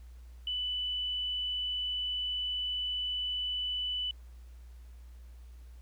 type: tone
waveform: sine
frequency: 2985 Hz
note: F#7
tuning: 15 cents sharp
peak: -31 dBFS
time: 0.47-4.11 s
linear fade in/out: 2 ms
effects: added 60 Hz sine -47 dBFS peak until 5.81 s + pink hiss -67 dBFS RMS until 5.81 s

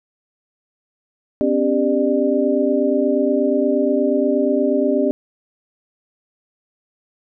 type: tone cluster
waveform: sine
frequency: 255.4 / 283.8 / 397 / 598 Hz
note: C4 / C#4 / G4 / D5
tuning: -42 / +41 / +22 / +31 cents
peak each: -20 dBFS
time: 1.41-5.11 s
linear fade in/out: 0 ms
effects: none

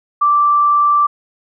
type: tone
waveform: sine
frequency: 1171 Hz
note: D6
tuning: 5 cents flat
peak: -9 dBFS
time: 0.21-1.07 s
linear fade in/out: 10 ms
effects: none

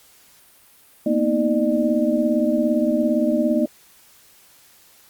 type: tone cluster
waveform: sine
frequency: 230.4 / 247.9 / 314.3 / 600 Hz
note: A#3 / B3 / D#4 / D5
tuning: -20 / +7 / +18 / +37 cents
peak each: -22 dBFS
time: 1.06-3.66 s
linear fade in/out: 5 ms
effects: white hiss -52 dBFS RMS until 5.09 s + Opus 48 kbps

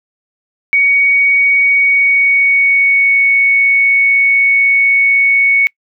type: tone with pitch glide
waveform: sine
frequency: 2242 to 2221 Hz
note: C#7 to C#7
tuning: +19 to +3 cents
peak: -7 dBFS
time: 0.73-5.67 s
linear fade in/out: 0 ms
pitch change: -16 cents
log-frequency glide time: 1.72-3.23 s
effects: noise-tail reverb RT60 0.1 s tail -26 dB re dry

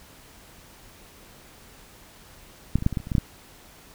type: clicks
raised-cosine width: 5 ms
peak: -7 / -22 / -17 / -7 / -18 / -13 / -28 / -24 / -14 / -8 / -9 dBFS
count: 11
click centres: 2.756 / 2.786 / 2.824 / 2.864 / 2.927 / 2.972 / 3.002 / 3.071 / 3.118 / 3.152 / 3.182 s
effects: pink hiss -50 dBFS RMS until 3.94 s

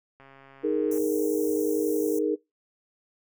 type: click train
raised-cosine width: 0.5 ms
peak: -36 dBFS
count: 107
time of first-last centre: 0.2-0.979 s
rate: 136 Hz
type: chord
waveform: sine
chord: D# suspended fourth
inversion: none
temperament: equal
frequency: 311.1 / 415.3 / 466.2 Hz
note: D#4 / G#4 / A#4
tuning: 0 / 0 / 0 cents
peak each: -27 dBFS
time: 0.63-2.36 s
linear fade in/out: 20 ms
type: band-stop noise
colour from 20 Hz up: white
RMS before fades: -40 dBFS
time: 0.91-2.19 s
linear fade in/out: 5 ms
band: 870 to 5700 Hz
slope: 96 dB/octave
effects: noise-tail reverb RT60 0.2 s tail -23 dB re dry

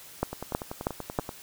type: two click trains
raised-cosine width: 1 ms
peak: -20 / -11 dBFS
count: 11 / 4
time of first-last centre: 0.33-1.292 / 0.23-1.188 s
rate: 10.4 / 3.13 Hz
effects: white hiss -48 dBFS RMS until 1.42 s

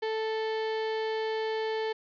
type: tone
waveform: 35% pulse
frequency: 440 Hz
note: A4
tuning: in tune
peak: -27 dBFS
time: 0.02-1.93 s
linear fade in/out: 10 ms
effects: resampled to 11025 Hz + 11-bit

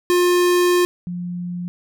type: tone pair in turn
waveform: square / sine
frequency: 355.3 / 176.63 Hz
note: F4 / F3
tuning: +30 / +20 cents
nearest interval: octave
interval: 1210 cents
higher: first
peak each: -14 / -24 dBFS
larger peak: first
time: 0.1-0.85 / 1.07-1.68 s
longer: first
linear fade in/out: 0 ms
effects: none

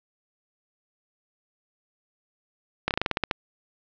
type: slowing click train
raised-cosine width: 0.3 ms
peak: -7 dBFS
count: 10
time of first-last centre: 2.88-3.312 s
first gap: 28 ms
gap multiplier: 1.13
effects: low-pass 5000 Hz 12 dB/octave

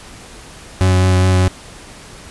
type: tone with vibrato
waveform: 40% pulse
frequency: 92.5 Hz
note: F#2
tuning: in tune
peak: -9 dBFS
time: 0.81-1.48 s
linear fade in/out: 0 ms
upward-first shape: sine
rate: 4.8 Hz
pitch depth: 12 cents each way
effects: pink hiss -37 dBFS RMS until 2.3 s + resampled to 24000 Hz

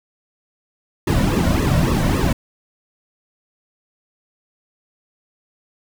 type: noise with flanger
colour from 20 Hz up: brown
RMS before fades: -17 dBFS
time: 1.07-2.33 s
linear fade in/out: 5 ms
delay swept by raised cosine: 1.3 to 2.5 ms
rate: 3.6 Hz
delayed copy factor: -0.95
effects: none

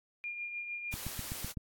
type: tone with tremolo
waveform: sine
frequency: 2410 Hz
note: D7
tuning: 44 cents sharp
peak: -35 dBFS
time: 0.24-0.94 s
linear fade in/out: 0 ms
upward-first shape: triangle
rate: 6.6 Hz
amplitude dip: 50%
type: noise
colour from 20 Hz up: white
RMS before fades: -42 dBFS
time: 0.91-1.53 s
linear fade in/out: 20 ms
type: click train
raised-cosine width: 5 ms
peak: -26 dBFS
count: 6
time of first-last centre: 0.94-1.572 s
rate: 7.91 Hz
effects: AAC 64 kbps

